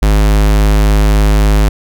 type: tone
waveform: square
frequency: 51.8 Hz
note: G#1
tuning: 4 cents flat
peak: -7 dBFS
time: 0.02-1.69 s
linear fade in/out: 5 ms
effects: none